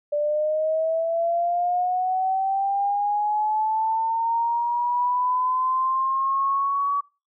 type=linear sweep; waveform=sine; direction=up; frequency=585 to 1138 Hz; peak=-20 dBFS; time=0.12-7.01 s; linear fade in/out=10 ms; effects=noise-tail reverb RT60 0.3 s tail -22 dB re dry